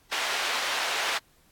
white band-pass noise, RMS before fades -29 dBFS, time 0.11-1.19 s, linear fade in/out 20 ms, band 650 to 3200 Hz, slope 12 dB/octave, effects pink hiss -62 dBFS RMS until 1.51 s + AAC 64 kbps

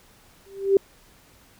sine tone with exponential growth, 392 Hz, G4, in tune, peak -10 dBFS, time 0.46-0.77 s, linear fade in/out 2 ms, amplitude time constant 67 ms, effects pink hiss -55 dBFS RMS until 1.59 s

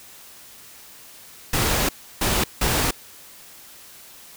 pink noise bursts at uneven times, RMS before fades -21 dBFS, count 3, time 1.53-1.89 / 2.21-2.44 / 2.61-2.91 s, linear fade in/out 5 ms, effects white hiss -45 dBFS RMS until 4.36 s

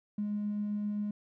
triangle tone with tremolo, 207.7 Hz, G#3, in tune, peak -26 dBFS, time 0.18-1.11 s, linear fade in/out 5 ms, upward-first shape sine, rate 7.6 Hz, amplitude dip 30%, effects tanh soft clip ceiling -28 dBFS

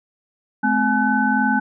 sine tone cluster, 214.2 / 257.4 / 848 / 1508 Hz, A3 / C4 / G#5 / F#6, -46 / -28 / +36 / +32 cents, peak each -21 dBFS, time 0.63-1.6 s, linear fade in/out 10 ms, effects none

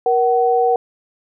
sine tone pair together, 473.2 / 752.9 Hz, A#4 / F#5, +26 / +30 cents, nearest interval minor sixth, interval 804 cents, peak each -15 dBFS, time 0.06-0.76 s, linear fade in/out 2 ms, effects none

